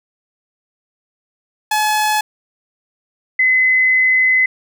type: tone pair in turn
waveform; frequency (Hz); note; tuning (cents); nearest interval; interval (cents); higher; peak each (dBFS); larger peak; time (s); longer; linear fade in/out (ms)
sawtooth / sine; 853 / 2033; G#5 / B6; +46 / +50; octave + minor third; 1504; second; -10; neither; 1.71-2.21 / 3.39-4.46; second; 5
effects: none